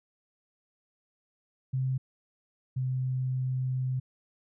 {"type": "tone pair in turn", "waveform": "sine", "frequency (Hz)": [130.81, 129.08], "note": ["C3", "C3"], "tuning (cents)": [0, -23], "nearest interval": "unison", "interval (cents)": 23, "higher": "first", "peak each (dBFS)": [-26, -27], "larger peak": "first", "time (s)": [[1.73, 1.98], [2.76, 4]], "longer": "second", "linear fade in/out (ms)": 10, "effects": []}